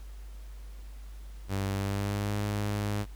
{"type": "tone with pitch glide", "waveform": "sawtooth", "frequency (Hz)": [98, 103.41], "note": ["G2", "G#2"], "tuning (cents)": [0, -7], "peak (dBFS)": -25, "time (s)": [1.48, 3.06], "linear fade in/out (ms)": 50, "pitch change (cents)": 93, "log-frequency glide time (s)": [1.74, 2.33], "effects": ["added 50 Hz sine -41 dBFS peak until 3.15 s", "pink hiss -59 dBFS RMS until 3.15 s"]}